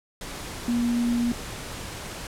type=tone in noise; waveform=sine; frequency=238.4 Hz; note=A#3; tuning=39 cents sharp; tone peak=-21 dBFS; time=0.68-1.32 s; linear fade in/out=2 ms; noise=pink; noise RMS=-36 dBFS; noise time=0.21-2.27 s; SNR=+12 dB; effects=low-pass 11000 Hz 12 dB/octave